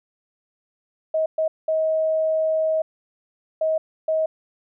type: tone bursts at uneven times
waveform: sine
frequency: 634 Hz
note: D#5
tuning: 32 cents sharp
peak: -18 dBFS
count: 5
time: 1.14-1.26 / 1.38-1.48 / 1.68-2.82 / 3.61-3.78 / 4.08-4.26 s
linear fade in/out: 5 ms
effects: none